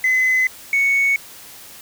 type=tone pair in turn; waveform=sine; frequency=2031 / 2219 Hz; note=B6 / C#7; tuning=+48 / +1 cents; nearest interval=major second; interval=153 cents; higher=second; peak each=-12 dBFS; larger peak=neither; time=0.04-0.47 / 0.73-1.16 s; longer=neither; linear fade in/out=2 ms; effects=tanh soft clip ceiling -11 dBFS + white hiss -40 dBFS RMS until 1.81 s